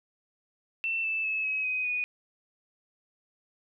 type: tone with pitch steps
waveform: sine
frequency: 2681 / 2638 / 2596 / 2554 / 2513 / 2473 Hz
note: E7 / E7 / E7 / D#7 / D#7 / D#7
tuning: +29 / +1 / -27 / +45 / +17 / -11 cents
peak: -27 dBFS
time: 0.84-2.04 s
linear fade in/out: 0 ms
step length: 200 ms
effects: none